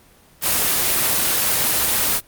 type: noise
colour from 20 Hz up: white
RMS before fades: -18 dBFS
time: 0.41-2.21 s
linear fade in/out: 50 ms
effects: pink hiss -51 dBFS RMS until 2.27 s + Opus 24 kbps